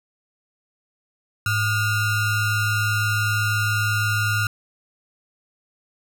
square ring-modulated tone, 663 Hz, E5, 10 cents sharp, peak -17 dBFS, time 1.46-4.47 s, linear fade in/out 2 ms, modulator 768 Hz, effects none

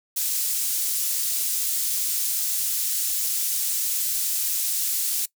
pink high-pass noise, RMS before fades -25 dBFS, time 0.16-5.26 s, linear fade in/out 10 ms, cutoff 7500 Hz, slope 12 dB/octave, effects noise-tail reverb RT60 0.1 s tail -21 dB re dry

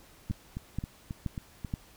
two click trains, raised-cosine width 5 ms, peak -23 / -19 dBFS, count 6 / 4, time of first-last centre 0.3-1.648 / 0.31-1.739 s, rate 3.71 / 2.1 Hz, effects pink hiss -57 dBFS RMS until 1.96 s

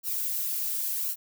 violet noise with flanger, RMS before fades -30 dBFS, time 0.03-1.16 s, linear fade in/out 50 ms, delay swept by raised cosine 0.7 to 3.3 ms, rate 0.92 Hz, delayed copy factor +0.6, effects none

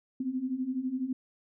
sine beating tone pair, 250 / 262 Hz, B3 / C4, +21 / +2 cents, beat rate 12 Hz, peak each -35 / -31 dBFS, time 0.2-1.13 s, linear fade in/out 5 ms, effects none

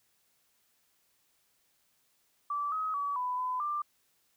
sine tone with pitch steps, 1161 / 1270 / 1141 / 997 / 1008 / 1186 Hz, D6 / D#6 / C#6 / B5 / B5 / D6, -20 / +35 / +50 / +16 / +35 / +17 cents, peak -30 dBFS, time 2.5-3.82 s, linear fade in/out 5 ms, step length 220 ms, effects white hiss -72 dBFS RMS until 4.36 s

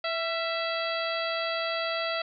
harmonic tone with a mistuned harmonic, 659.3 Hz, E5, in tune, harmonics 1 / 2 / 3 / 4 / 5 / 6 / 7, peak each -31 / -34 / -36 / -37 / -38 / -39 / -39 dBFS, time 0.04-2.22 s, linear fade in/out 5 ms, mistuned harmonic 2, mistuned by +43 cents, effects none

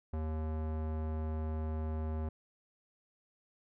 square tone with low-pass filter, 78.4 Hz, D#2, 14 cents sharp, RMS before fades -36 dBFS, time 0.13-2.29 s, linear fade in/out 5 ms, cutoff 940 Hz, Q 0.85, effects none

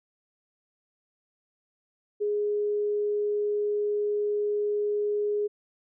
sine tone, 415.3 Hz, G#4, in tune, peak -24 dBFS, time 2.2-5.48 s, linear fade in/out 20 ms, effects none

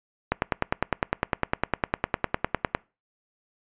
click train, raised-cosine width 0.5 ms, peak -6 dBFS, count 25, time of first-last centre 0.32-2.749 s, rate 9.88 Hz, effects noise-tail reverb RT60 0.3 s tail -24 dB re dry + resampled to 8000 Hz

